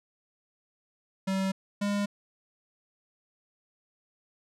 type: tone pair in turn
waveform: square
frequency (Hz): 191.9 / 203.3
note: G3 / G#3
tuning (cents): -37 / -37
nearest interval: minor second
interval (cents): 100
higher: second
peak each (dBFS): -27 / -27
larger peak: neither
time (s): 1.27-1.52 / 1.81-2.06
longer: neither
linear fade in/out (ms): 10
effects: low-pass 9000 Hz 12 dB/octave